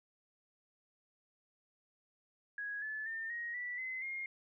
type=tone with pitch steps; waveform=sine; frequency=1661.2 / 1731.7 / 1805.3 / 1881.9 / 1961.9 / 2045 / 2132 Hz; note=G#6 / A6 / A6 / A#6 / B6 / C7 / C7; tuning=0 / -28 / +44 / +16 / -12 / -40 / +32 cents; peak=-38 dBFS; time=2.58-4.26 s; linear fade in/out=2 ms; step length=240 ms; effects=none